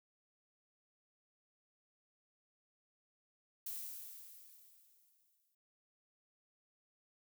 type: noise with exponential decay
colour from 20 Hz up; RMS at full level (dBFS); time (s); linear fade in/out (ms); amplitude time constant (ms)
violet; -42; 3.66-5.55; 5; 410
effects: none